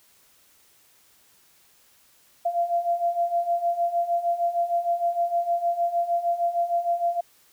sine beating tone pair, 685 / 691.5 Hz, F5 / F5, -34 / -17 cents, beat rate 6.5 Hz, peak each -27 / -23 dBFS, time 2.45-7.21 s, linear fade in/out 10 ms, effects white hiss -59 dBFS RMS until 7.52 s

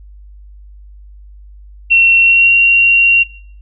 sine tone with pitch glide, 2720 to 2753 Hz, F7 to F7, -46 to -25 cents, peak -5 dBFS, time 1.9-3.24 s, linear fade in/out 20 ms, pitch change +21 cents, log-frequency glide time 2.2-2.53 s, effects noise-tail reverb RT60 0.6 s tail -22 dB re dry + added 50 Hz sine -34 dBFS peak until 3.61 s

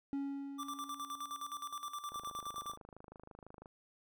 triangle tone with exponential decay, 278.2 Hz, C#4, 6 cents sharp, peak -32 dBFS, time 0.13-1.93 s, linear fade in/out 0 ms, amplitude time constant 390 ms
square tone with tremolo, 1174.7 Hz, D6, in tune, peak -40 dBFS, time 0.58-2.77 s, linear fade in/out 20 ms, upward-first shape square, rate 9.6 Hz, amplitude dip 70%
click train, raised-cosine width 1 ms, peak -38 dBFS, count 41, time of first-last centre 2.12-3.658 s, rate 26 Hz
effects none

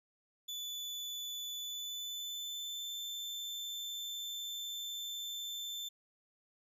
35% pulse tone with pitch glide, 3479 to 3544 Hz, A7 to A7, -20 to +12 cents, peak -38 dBFS, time 0.48-5.89 s, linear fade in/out 10 ms, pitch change +32 cents, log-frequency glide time 1.57-2.96 s, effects none

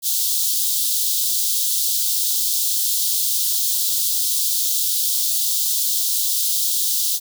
white high-pass noise, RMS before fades -20 dBFS, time 0.02-7.2 s, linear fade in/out 50 ms, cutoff 3400 Hz, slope 48 dB/octave, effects none

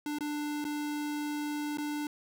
square tone with dropouts, 296 Hz, D4, 14 cents sharp, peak -33 dBFS, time 0.06-2.07 s, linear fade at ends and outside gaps 2 ms, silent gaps 0.186-0.207 / 0.643-0.65 / 1.773-1.783 s, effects none

